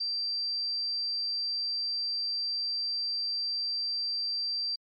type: tone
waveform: sine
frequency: 4699 Hz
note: D8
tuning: in tune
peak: -29 dBFS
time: 0-4.76 s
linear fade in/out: 10 ms
effects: AAC 64 kbps